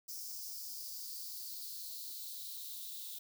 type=noise with high-pass filter sweep; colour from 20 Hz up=violet; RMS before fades=-45 dBFS; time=0.08-3.19 s; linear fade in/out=10 ms; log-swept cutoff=5400 to 3600 Hz; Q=5.8; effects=none

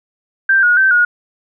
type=tone with pitch steps; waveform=sine; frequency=1572 / 1446 / 1551 / 1443 Hz; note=G6 / F#6 / G6 / F#6; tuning=+4 / -40 / -19 / -44 cents; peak=-8 dBFS; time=0.49-1.05 s; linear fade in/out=5 ms; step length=140 ms; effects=none

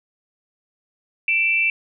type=tone pair together; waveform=sine; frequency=2342 / 2665 Hz; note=D7 / E7; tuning=-5 / +18 cents; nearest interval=major second; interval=223 cents; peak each=-19 dBFS; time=1.28-1.7 s; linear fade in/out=2 ms; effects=none

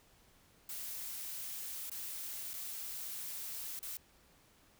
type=noise with dropouts; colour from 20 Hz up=blue; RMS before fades=-43 dBFS; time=0.69-3.97 s; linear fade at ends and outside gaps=2 ms; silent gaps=1.897-1.915 / 2.534-2.538 / 3.792-3.828 s; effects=pink hiss -66 dBFS RMS until 4.79 s

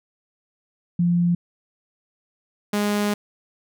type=tone pair in turn; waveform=sine / sawtooth; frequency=173.7 / 206.6 Hz; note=F3 / G#3; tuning=-9 / -9 cents; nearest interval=minor third; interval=300 cents; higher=second; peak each=-16 / -16 dBFS; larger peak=neither; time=0.99-1.35 / 2.73-3.14 s; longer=second; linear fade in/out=5 ms; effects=none

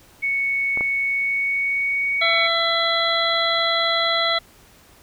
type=tone with pitch glide; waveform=sine; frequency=2217 to 2239 Hz; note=C#7 to C#7; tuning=0 to +17 cents; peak=-19 dBFS; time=0.22-2.48 s; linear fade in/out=20 ms; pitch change=+17 cents; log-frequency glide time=1.01-2.22 s
type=clicks; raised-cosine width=1 ms; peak=-18 / -15 dBFS; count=2; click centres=0.774 / 0.809 s
type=harmonic tone; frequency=669 Hz; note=E5; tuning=25 cents sharp; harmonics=1 / 2 / 3 / 5 / 6; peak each=-24 / -24 / -24 / -24 / -24 dBFS; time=2.21-4.39 s; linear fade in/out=10 ms
effects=pink hiss -51 dBFS RMS until 5.02 s

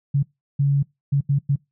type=tone bursts at uneven times; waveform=sine; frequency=140.5 Hz; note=C#3; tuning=24 cents sharp; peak=-15 dBFS; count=5; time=0.14-0.23 / 0.59-0.83 / 1.12-1.21 / 1.29-1.39 / 1.49-1.56 s; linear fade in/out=10 ms; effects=noise-tail reverb RT60 0.2 s tail -24 dB re dry

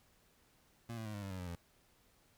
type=tone with pitch steps; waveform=25% pulse; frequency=116.54 / 111.53 / 106.74 / 102.16 / 97.77 / 93.57 / 89.55 / 85.71 Hz; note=A#2 / A2 / G#2 / G#2 / G2 / F#2 / F2 / F2; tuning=0 / +24 / +48 / -28 / -4 / +20 / +44 / -32 cents; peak=-38 dBFS; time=0.89-1.554 s; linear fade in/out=5 ms; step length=83 ms; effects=pink hiss -70 dBFS RMS until 2.37 s

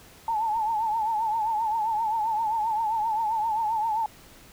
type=tone with vibrato; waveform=sine; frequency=880 Hz; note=A5; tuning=in tune; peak=-23 dBFS; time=0.28-4.06 s; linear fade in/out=2 ms; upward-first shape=triangle; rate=7.6 Hz; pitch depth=100 cents each way; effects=pink hiss -51 dBFS RMS until 4.52 s

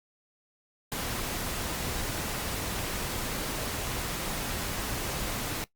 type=noise; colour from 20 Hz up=pink; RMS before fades=-33 dBFS; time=0.92-5.64 s; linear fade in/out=0 ms; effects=noise-tail reverb RT60 0.1 s tail -19 dB re dry + Opus 48 kbps

